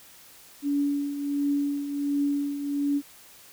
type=tone with tremolo; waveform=sine; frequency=285.2 Hz; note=C#4; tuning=49 cents sharp; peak=-21 dBFS; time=0.62-3.02 s; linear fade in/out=50 ms; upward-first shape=triangle; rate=1.4 Hz; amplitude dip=65%; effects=white hiss -51 dBFS RMS until 3.52 s